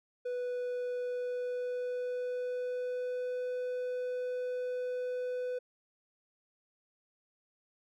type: tone with pitch glide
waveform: triangle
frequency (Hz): 493.9 to 499.4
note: B4 to B4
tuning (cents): 0 to +19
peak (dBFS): -31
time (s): 0.25-5.59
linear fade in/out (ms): 10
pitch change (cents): +19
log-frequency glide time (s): 1.01-3.43
effects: none